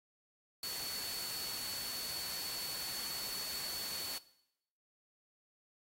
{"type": "tone in noise", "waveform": "sine", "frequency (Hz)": 4435, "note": "C#8", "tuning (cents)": 0, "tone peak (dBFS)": -40, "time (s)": [0.63, 4.18], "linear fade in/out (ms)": 2, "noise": "white", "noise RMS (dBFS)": -43, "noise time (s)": [0.63, 4.18], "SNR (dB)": 0, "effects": ["noise-tail reverb RT60 0.8 s tail -19 dB re dry", "AAC 48 kbps"]}